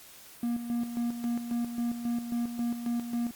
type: tone with tremolo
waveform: triangle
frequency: 237.1 Hz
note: A#3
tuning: 30 cents sharp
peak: -25 dBFS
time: 0.43-3.31 s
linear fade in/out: 2 ms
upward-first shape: square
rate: 3.7 Hz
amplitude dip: 60%
effects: white hiss -51 dBFS RMS until 3.35 s + Opus 48 kbps